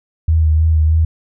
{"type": "tone with vibrato", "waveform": "sine", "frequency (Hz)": 79.1, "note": "D#2", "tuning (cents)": 29, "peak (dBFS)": -9, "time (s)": [0.28, 1.05], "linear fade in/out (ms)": 5, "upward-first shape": "sine", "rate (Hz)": 3.2, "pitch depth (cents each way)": 31, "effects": []}